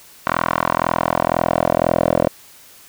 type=tone with band-pass filter sweep; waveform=10% pulse; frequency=42 Hz; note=E1; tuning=33 cents sharp; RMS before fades=-18 dBFS; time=0.27-2.29 s; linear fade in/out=0 ms; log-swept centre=1200 to 540 Hz; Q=2.3; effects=white hiss -45 dBFS RMS until 2.88 s